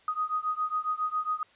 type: beating tone pair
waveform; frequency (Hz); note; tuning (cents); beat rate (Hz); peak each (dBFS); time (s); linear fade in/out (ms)
sine; 1244.5 / 1251.8; D#6 / D#6; 0 / +10; 7.3; -30 / -31; 0.08-1.43; 2
effects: white hiss -60 dBFS RMS until 1.55 s + resampled to 8000 Hz